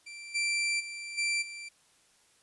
sawtooth tone with level steps, 2349 Hz, D7, in tune, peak -39 / -24 / -35 / -24 / -37 dBFS, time 0.06-1.69 s, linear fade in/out 10 ms, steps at 0.34 / 0.79 / 1.17 / 1.41 s, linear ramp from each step 20 ms, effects white hiss -65 dBFS RMS until 2.42 s + resampled to 24000 Hz

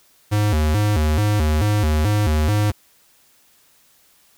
square tone with vibrato, 89.6 Hz, F2, 45 cents sharp, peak -16 dBFS, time 0.31-2.72 s, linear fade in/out 20 ms, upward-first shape square, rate 2.3 Hz, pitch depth 270 cents each way, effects white hiss -56 dBFS RMS until 4.37 s

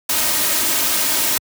white noise with comb filter, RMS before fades -18 dBFS, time 0.09-1.38 s, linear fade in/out 5 ms, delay 3.2 ms, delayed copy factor +0.6, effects high-pass 80 Hz 12 dB/octave

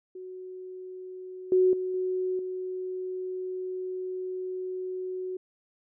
sine tone with level steps, 370 Hz, F#4, in tune, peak -38 / -18 / -28 / -26 / -31 dBFS, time 0.15-5.37 s, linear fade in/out 5 ms, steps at 1.52 / 1.73 / 1.94 / 2.39 s, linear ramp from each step 2 ms, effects none

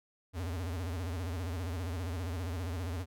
square tone with vibrato, 87.31 Hz, F2, in tune, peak -35 dBFS, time 0.33-3.06 s, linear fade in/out 50 ms, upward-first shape sine, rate 15 Hz, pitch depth 160 cents each way, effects none

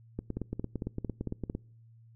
two click trains, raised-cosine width 3 ms, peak -21 / -21 dBFS, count 6 / 13, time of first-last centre 0.37-1.499 / 0.19-1.551 s, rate 4.43 / 8.82 Hz, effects noise-tail reverb RT60 0.6 s tail -25 dB re dry + added 114 Hz sine -54 dBFS peak until 2.15 s

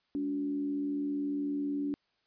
sine tone with frequency modulation, 287.1 Hz, D4, 39 cents flat, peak -30 dBFS, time 0.15-1.94 s, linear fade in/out 0 ms, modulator 78 Hz, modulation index 0.4, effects white hiss -75 dBFS RMS until 2.26 s + resampled to 11025 Hz

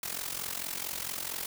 white noise with amplitude modulation, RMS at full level -33 dBFS, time 0.03-1.46 s, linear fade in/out 2 ms, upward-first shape sine, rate 44.4 Hz, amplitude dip 80%, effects none

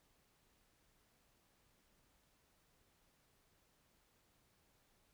silence, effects pink hiss -75 dBFS RMS until 5.13 s

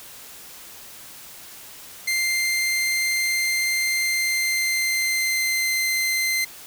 sawtooth tone with pitch glide, 2093 to 2075 Hz, C7 to C7, 0 to -15 cents, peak -17 dBFS, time 2.07-6.45 s, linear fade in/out 10 ms, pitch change -15 cents, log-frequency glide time 3.96-5.77 s, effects white hiss -42 dBFS RMS until 6.66 s

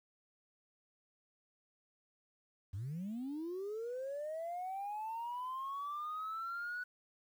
sine linear sweep, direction up, 87.31 to 1484 Hz, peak -37 dBFS, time 2.73-6.84 s, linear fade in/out 10 ms, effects tanh soft clip ceiling -36 dBFS + 11-bit

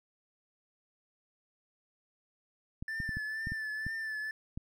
clicks, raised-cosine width 5 ms, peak -26 dBFS, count 8, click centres 2.825 / 3.002 / 3.092 / 3.17 / 3.471 / 3.52 / 3.866 / 4.575 s
triangle tone with vibrato, 1760 Hz, A6, in tune, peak -33 dBFS, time 2.88-4.31 s, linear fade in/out 2 ms, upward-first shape triangle, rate 2.1 Hz, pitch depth 47 cents each way
effects none

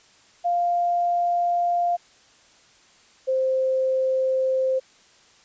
sine tone pair in turn, 698.5 / 523.3 Hz, F5 / C5, 0 / 0 cents, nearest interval perfect fourth, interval 500 cents, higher first, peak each -19 dBFS, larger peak neither, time 0.44-1.97 / 3.27-4.8 s, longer neither, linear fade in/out 20 ms, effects white hiss -55 dBFS RMS until 5.44 s + resampled to 16000 Hz

